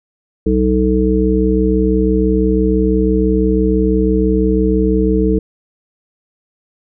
harmonic tone, 63 Hz, B1, 35 cents sharp, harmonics 1 / 3 / 5 / 7, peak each -16 / -16 / -16 / -16 dBFS, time 0.46-5.39 s, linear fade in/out 5 ms, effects none

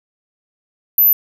sine tone, 12090 Hz, F#9, 36 cents sharp, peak -8 dBFS, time 0.98-1.13 s, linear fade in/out 2 ms, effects none

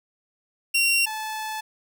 sawtooth tone pair in turn, 2748 / 868.6 Hz, F7 / A5, -29 / -23 cents, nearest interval octave + minor sixth, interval 1994 cents, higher first, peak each -15 / -25 dBFS, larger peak first, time 0.74-1.06 / 1.06-1.61 s, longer second, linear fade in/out 10 ms, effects none

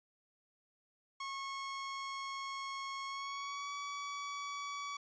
sawtooth tone with pitch glide, 1093 to 1138.8 Hz, C#6 to C#6, -25 to +46 cents, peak -36 dBFS, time 1.2-4.97 s, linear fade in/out 5 ms, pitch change +71 cents, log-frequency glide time 3.06-3.72 s, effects resampled to 16000 Hz

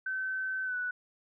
sine tone with pitch glide, 1532 to 1481.5 Hz, G6 to F#6, -40 to +2 cents, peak -31 dBFS, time 0.06-0.91 s, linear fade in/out 5 ms, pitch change -58 cents, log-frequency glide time 0.64-0.76 s, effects none

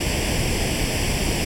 pink noise with comb filter, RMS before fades -22 dBFS, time 0-1.45 s, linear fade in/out 10 ms, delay 0.38 ms, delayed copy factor +0.75, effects low-pass 11000 Hz 12 dB/octave

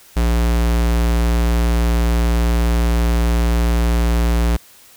square tone, 58.27 Hz, A#1, in tune, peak -14 dBFS, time 0.16-4.57 s, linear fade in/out 10 ms, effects white hiss -46 dBFS RMS until 4.96 s

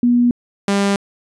sine / sawtooth tone pair in turn, 242 / 199.52 Hz, B3 / G3, -35 / +31 cents, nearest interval minor third, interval 334 cents, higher first, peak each -10 dBFS, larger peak neither, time 0.03-0.31 / 0.68-0.96 s, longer neither, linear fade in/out 2 ms, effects resampled to 22050 Hz

